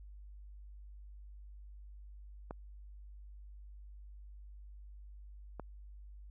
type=clicks; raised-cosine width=1 ms; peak=-28 dBFS; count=2; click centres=2.509 / 5.597 s; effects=added 50 Hz sine -49 dBFS peak until 6.3 s